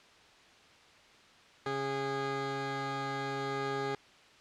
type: tone pair together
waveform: 15% pulse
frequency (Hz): 137 / 410.5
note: C#3 / G#4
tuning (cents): -20 / -20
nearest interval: octave + perfect fifth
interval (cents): 1900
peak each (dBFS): -32 / -28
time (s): 1.66-3.95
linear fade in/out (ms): 2
effects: white hiss -58 dBFS RMS until 4.4 s + low-pass 4000 Hz 12 dB/octave